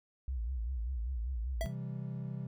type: tone with vibrato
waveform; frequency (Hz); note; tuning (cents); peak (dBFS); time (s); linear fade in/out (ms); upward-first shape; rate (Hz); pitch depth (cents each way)
sine; 60.5; B1; -35; -33; 0.28-1.66; 0; sine; 5.1; 170
type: tone with exponential decay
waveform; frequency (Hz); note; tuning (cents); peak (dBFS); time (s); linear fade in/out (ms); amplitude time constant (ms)
square; 659.3; E5; 0; -32; 1.61-1.75; 0; 30
type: chord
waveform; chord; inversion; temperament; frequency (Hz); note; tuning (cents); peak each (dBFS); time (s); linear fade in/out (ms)
triangle; C major; none; equal; 130.81 / 164.81 / 196; C3 / E3 / G3; 0 / 0 / 0; -37 / -41 / -42; 1.64-2.47; 5
effects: none